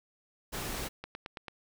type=noise; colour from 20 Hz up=pink; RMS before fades=-37 dBFS; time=0.52-0.89 s; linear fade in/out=20 ms
type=click train; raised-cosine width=0.3 ms; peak=-24 dBFS; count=5; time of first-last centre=1.04-1.482 s; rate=9.04 Hz
effects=none